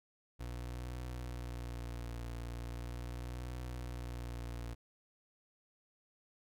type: tone with vibrato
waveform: 30% pulse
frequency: 60 Hz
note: B1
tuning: 49 cents flat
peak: -38 dBFS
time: 0.39-4.75 s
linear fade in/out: 20 ms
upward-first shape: triangle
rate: 0.39 Hz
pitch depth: 51 cents each way
effects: none